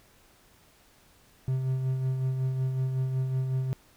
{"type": "tone with tremolo", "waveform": "triangle", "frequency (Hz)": 130.81, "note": "C3", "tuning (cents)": 0, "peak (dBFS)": -22, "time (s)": [1.48, 3.73], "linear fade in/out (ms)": 0, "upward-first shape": "sine", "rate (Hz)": 5.4, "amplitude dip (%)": 40, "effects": ["pink hiss -60 dBFS RMS until 3.96 s"]}